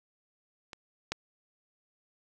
clicks, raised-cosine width 0.2 ms, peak -25 / -14 dBFS, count 2, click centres 0.732 / 1.12 s, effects none

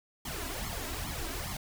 pink noise with flanger, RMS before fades -37 dBFS, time 0.25-1.57 s, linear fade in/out 5 ms, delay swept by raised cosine 0.92 to 3.12 ms, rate 2.4 Hz, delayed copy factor +0.85, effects none

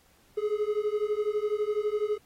triangle beating tone pair, 415.3 / 427.3 Hz, G#4 / G#4, 0 / +49 cents, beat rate 12 Hz, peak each -27 dBFS, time 0.37-2.18 s, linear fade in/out 10 ms, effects pink hiss -63 dBFS RMS until 2.25 s + AAC 48 kbps

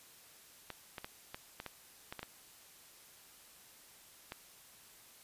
clicks, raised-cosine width 0.3 ms, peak -26 dBFS, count 10, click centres 0.703 / 0.982 / 1.045 / 1.345 / 1.601 / 1.663 / 2.125 / 2.193 / 2.23 / 4.321 s, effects white hiss -59 dBFS RMS until 5.23 s + resampled to 32000 Hz

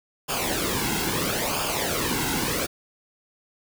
pink noise with flanger, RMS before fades -26 dBFS, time 0.28-2.67 s, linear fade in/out 20 ms, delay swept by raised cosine 0.5 to 1.7 ms, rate 0.75 Hz, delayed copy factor -0.7, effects none

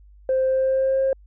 sine tone with pitch glide, 523.3 to 534.6 Hz, C5 to C5, 0 to +37 cents, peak -16 dBFS, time 0.29-1.13 s, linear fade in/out 2 ms, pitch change +37 cents, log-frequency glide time 0.46-1.01 s, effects tanh soft clip ceiling -14 dBFS + added 50 Hz sine -46 dBFS peak until 1.26 s

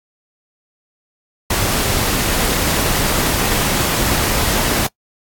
pink noise, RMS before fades -17 dBFS, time 1.5-4.87 s, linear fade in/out 5 ms, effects noise-tail reverb RT60 0.1 s tail -22 dB re dry + AAC 64 kbps

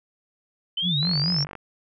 sine linear sweep, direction up, 3026 to 5540 Hz, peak -23 dBFS, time 0.77-1.44 s, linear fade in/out 5 ms
sine tone with vibrato, 160 Hz, D#3, 49 cents sharp, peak -23 dBFS, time 0.82-1.47 s, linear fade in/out 50 ms, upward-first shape sine, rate 4.6 Hz, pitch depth 210 cents each way
click train, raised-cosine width 0.5 ms, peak -21 dBFS, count 26, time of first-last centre 1.03-1.553 s, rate 47.8 Hz
effects none

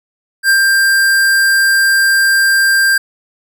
square tone with ADSR envelope, 1587 Hz, G6, 21 cents sharp, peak -7 dBFS, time 0.43-2.98 s, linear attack 62 ms, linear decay 81 ms, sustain -2 dB, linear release 6 ms, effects none

